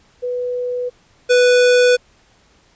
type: tone pair in turn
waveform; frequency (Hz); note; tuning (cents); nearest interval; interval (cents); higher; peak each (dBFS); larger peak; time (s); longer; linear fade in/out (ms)
sine / square; 493.9 / 493.9; B4 / B4; 0 / 0; unison; 0; neither; -19 / -10; second; 0.22-0.9 / 1.29-1.97; neither; 20
effects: pink hiss -54 dBFS RMS until 2.75 s + resampled to 16000 Hz